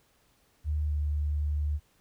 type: tone with pitch glide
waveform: sine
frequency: 75.4 to 74.1 Hz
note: D2 to D2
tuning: +46 to +16 cents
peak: -26 dBFS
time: 0.64-1.8 s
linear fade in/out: 50 ms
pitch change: -30 cents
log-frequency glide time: 0.87-0.93 s
effects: pink hiss -67 dBFS RMS until 2 s